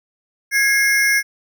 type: ring-modulated tone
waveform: square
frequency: 1900 Hz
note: A#6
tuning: 33 cents sharp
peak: -11 dBFS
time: 0.51-1.23 s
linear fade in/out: 50 ms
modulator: 243 Hz
effects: none